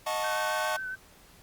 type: chord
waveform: 45% pulse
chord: D# half-diminished seventh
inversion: none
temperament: equal with one note detuned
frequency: 622.3 / 724.3 / 880 / 1108.7 Hz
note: D#5 / F#5 / A5 / C#6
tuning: 0 / -37 / 0 / 0 cents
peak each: -33 / -36 / -34 / -34 dBFS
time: 0.06-0.77 s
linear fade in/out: 10 ms
type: tone with vibrato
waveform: sine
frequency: 1522 Hz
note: F#6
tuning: 48 cents sharp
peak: -33 dBFS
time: 0.23-0.96 s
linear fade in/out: 20 ms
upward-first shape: triangle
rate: 7.3 Hz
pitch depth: 30 cents each way
effects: pink hiss -56 dBFS RMS until 1.42 s + Opus 48 kbps